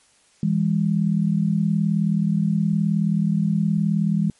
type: tone pair together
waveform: sine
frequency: 164.1 / 203.1 Hz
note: E3 / G#3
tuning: -8 / -38 cents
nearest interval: major third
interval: 370 cents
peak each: -20 dBFS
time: 0.43-4.3 s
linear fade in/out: 2 ms
effects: white hiss -58 dBFS RMS until 4.39 s + MP3 48 kbps